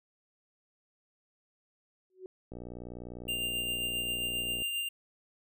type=tone with exponential growth; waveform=sine; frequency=372.6 Hz; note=F#4; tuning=12 cents sharp; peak=-37 dBFS; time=2.1-2.26 s; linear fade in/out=1 ms; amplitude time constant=34 ms
type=click train; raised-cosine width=2 ms; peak=-30 dBFS; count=127; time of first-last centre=2.52-4.62 s; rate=60 Hz
type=tone with tremolo; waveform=square; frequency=2794 Hz; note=F7; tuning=in tune; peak=-31 dBFS; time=3.28-4.89 s; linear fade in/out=10 ms; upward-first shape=sine; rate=7.5 Hz; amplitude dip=30%
effects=none